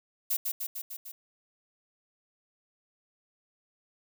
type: noise with echo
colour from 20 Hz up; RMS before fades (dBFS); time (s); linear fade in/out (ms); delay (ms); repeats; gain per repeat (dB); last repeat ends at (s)
violet; -28; 0.3-0.37; 10; 150; 5; -3; 1.12
effects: none